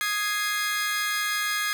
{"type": "chord", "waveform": "sawtooth", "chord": "Ab major", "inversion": "second", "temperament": "equal", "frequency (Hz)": [1244.5, 1661.2, 2093], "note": ["Eb6", "Ab6", "C7"], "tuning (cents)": [0, 0, 0], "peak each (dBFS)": [-27, -24, -27], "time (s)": [0.01, 1.73], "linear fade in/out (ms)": 0, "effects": []}